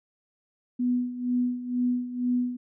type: tone with tremolo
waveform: sine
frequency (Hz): 246.9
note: B3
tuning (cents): 0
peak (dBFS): -21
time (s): 0.79-2.57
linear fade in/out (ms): 10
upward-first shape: sine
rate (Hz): 2.1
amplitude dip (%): 75
effects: none